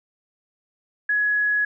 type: tone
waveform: sine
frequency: 1681 Hz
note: G#6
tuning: 20 cents sharp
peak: -18 dBFS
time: 1.09-1.65 s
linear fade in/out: 5 ms
effects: none